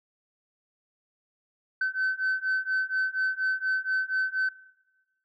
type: beating tone pair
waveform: sine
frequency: 1526 / 1530.2 Hz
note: G6 / G6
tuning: -47 / -42 cents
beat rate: 4.2 Hz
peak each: -27 / -27 dBFS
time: 1.81-4.49 s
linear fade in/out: 5 ms
effects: noise-tail reverb RT60 1.0 s tail -19 dB re dry + tanh soft clip ceiling -21 dBFS